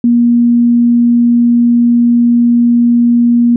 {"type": "tone", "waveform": "sine", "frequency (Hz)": 238, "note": "A#3", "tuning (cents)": 36, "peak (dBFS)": -5, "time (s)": [0.04, 3.56], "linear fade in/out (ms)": 2, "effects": []}